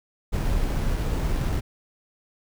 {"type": "noise with sample-and-hold", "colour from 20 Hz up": "brown", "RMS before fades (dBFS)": -24, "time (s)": [0.32, 1.61], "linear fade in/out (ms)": 20, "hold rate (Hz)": 7350, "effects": []}